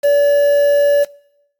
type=tone with quantisation; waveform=triangle; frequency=573 Hz; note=D5; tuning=43 cents flat; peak=-7 dBFS; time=0.03-1.05 s; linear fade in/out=20 ms; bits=5; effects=noise-tail reverb RT60 0.8 s tail -24 dB re dry + AAC 64 kbps

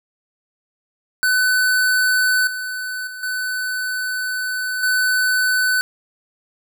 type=tone with level steps; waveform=square; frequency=1505 Hz; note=F#6; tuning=29 cents sharp; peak=-15 / -25 / -31 / -22 / -16 dBFS; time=1.23-5.81 s; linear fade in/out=0 ms; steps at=2.47 / 3.07 / 3.23 / 4.83 s; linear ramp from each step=2 ms; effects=none

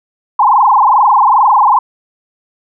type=tone with frequency modulation; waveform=sine; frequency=944 Hz; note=A#5; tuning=22 cents sharp; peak=-5 dBFS; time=0.39-1.79 s; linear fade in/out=5 ms; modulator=22.4 Hz; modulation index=5.9; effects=none

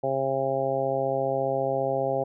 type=harmonic tone; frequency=134.7 Hz; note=C#3; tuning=49 cents flat; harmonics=1 / 2 / 3 / 4 / 5 / 6; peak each=-35 / -37 / -31 / -27 / -29 / -32 dBFS; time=0.03-2.24 s; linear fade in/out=10 ms; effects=none

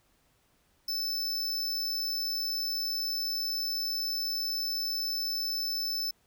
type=tone; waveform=square; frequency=5274 Hz; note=E8; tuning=in tune; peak=-30 dBFS; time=0.88-6.11 s; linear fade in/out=5 ms; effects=pink hiss -69 dBFS RMS until 6.26 s

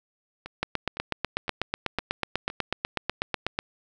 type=two click trains; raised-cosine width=0.3 ms; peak=-9 / -21 dBFS; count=25 / 5; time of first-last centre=0.63-3.589 / 0.46-2.501 s; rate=8.11 / 1.96 Hz; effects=none

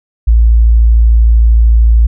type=tone; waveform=sine; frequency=56.6 Hz; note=A1; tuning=50 cents sharp; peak=-3 dBFS; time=0.27-2.07 s; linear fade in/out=10 ms; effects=none

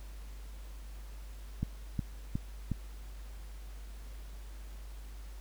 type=click train; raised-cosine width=5 ms; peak=-19 dBFS; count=4; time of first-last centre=1.63-2.717 s; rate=2.76 Hz; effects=added 50 Hz sine -43 dBFS peak until 5.4 s + pink hiss -58 dBFS RMS until 5.4 s

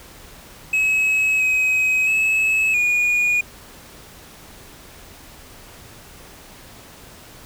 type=tone with pitch steps; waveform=triangle; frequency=2565 / 2534 / 2586 / 2445 Hz; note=E7 / D#7 / E7 / D#7; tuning=-48 / +31 / -34 / -31 cents; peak=-14 dBFS; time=0.73-3.41 s; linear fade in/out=5 ms; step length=670 ms; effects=pink hiss -43 dBFS RMS until 7.45 s

